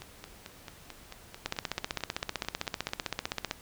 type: two click trains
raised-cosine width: 0.2 ms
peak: -24 / -13 dBFS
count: 14 / 33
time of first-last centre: 0.02-2.89 / 1.46-3.511 s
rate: 4.53 / 15.6 Hz
effects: pink hiss -53 dBFS RMS until 3.61 s